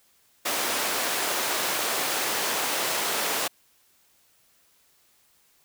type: high-pass noise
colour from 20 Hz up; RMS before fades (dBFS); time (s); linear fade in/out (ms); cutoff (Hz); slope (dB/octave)
pink; -27; 0.45-3.48; 10; 480; 12
effects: white hiss -63 dBFS RMS until 5.64 s

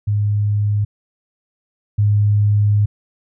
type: tone pair in turn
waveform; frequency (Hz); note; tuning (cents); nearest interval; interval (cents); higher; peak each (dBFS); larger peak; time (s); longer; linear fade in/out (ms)
sine; 103.7 / 103.7; G#2 / G#2; -2 / -2; unison; 0; neither; -14 / -11; second; 0.07-0.85 / 1.98-2.86; second; 10
effects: none

